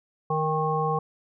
harmonic tone with a mistuned harmonic, 155.56 Hz, D#3, in tune, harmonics 1 / 3 / 5 / 7, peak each -28 / -28 / -28 / -28 dBFS, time 0.3-0.99 s, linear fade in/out 5 ms, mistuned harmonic 5, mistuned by +30 cents, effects none

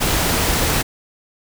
pink noise, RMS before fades -18 dBFS, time 0-0.83 s, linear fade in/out 20 ms, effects none

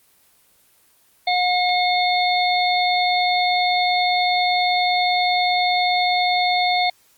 harmonic tone, 721 Hz, F#5, 45 cents flat, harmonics 1 / 3 / 5 / 6, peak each -18 / -23 / -25 / -26 dBFS, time 1.27-6.9 s, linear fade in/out 5 ms, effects white hiss -57 dBFS RMS until 7.17 s + Opus 24 kbps

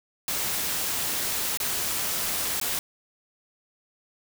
white noise with dropouts, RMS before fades -28 dBFS, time 0.28-2.79 s, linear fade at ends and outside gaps 1 ms, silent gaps 1.573-1.601 / 2.6-2.613 s, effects none

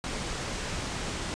pink low-pass noise, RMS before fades -34 dBFS, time 0.04-1.34 s, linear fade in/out 0 ms, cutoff 8600 Hz, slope 24 dB/octave, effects resampled to 22050 Hz

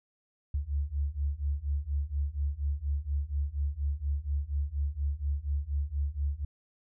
sine beating tone pair, 69.5 / 73.7 Hz, C#2 / D2, +5 / +7 cents, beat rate 4.2 Hz, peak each -32 / -31 dBFS, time 0.54-6.45 s, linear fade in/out 5 ms, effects none

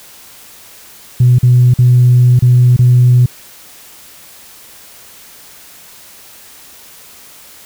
sine tone with dropouts, 123.8 Hz, B2, 5 cents sharp, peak -3 dBFS, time 1.2-3.26 s, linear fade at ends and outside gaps 5 ms, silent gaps 1.386-1.43 / 1.739-1.787 / 2.392-2.422 / 2.765-2.79 s, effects tanh soft clip ceiling 0 dBFS + white hiss -38 dBFS RMS until 7.65 s

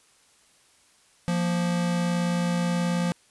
square tone pair together, 174.61 / 233.2 Hz, F3 / A#3, 0 / +1 cents, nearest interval perfect fourth, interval 501 cents, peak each -24 / -33 dBFS, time 1.28-3.12 s, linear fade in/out 0 ms, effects white hiss -60 dBFS RMS until 3.3 s + resampled to 24000 Hz

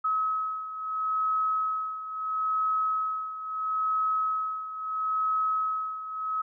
sine beating tone pair, 1281 / 1281.75 Hz, E6 / E6, -50 / -49 cents, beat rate 0.75 Hz, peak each -27 / -32 dBFS, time 0.04-6.42 s, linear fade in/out 10 ms, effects none

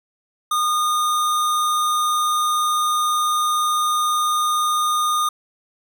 square tone, 1223 Hz, D#6, 30 cents flat, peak -18 dBFS, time 0.51-5.29 s, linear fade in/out 5 ms, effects none

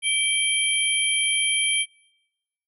sine tone cluster, 2313 / 3171 / 10190 Hz, D7 / G7 / D#9, -27 / +19 / +40 cents, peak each -24 dBFS, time 0.02-1.86 s, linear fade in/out 50 ms, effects noise-tail reverb RT60 1.0 s tail -26 dB re dry

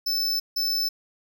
square tone bursts at uneven times, 5274 Hz, E8, in tune, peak -23 dBFS, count 2, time 0.06-0.4 / 0.56-0.89 s, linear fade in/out 10 ms, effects none

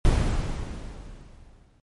brown noise with exponential decay, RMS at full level -18 dBFS, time 0.05-1.8 s, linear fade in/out 0 ms, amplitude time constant 380 ms, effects MP3 48 kbps

